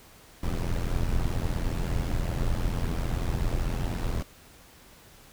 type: noise with amplitude modulation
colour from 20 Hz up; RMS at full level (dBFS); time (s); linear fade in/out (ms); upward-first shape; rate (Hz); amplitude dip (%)
brown; -24; 0.43-4.23; 5; sine; 85; 75
effects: pink hiss -53 dBFS RMS until 5.32 s